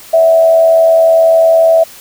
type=tone with frequency modulation; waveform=sine; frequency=655 Hz; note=E5; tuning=11 cents flat; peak=-4 dBFS; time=0.13-1.84 s; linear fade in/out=10 ms; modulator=89 Hz; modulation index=0.33; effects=white hiss -35 dBFS RMS until 2 s